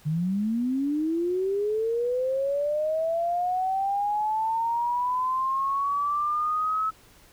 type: linear sweep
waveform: sine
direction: up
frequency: 146.83 to 1300 Hz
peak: -23 dBFS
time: 0.05-6.91 s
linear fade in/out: 20 ms
effects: pink hiss -55 dBFS RMS until 7.32 s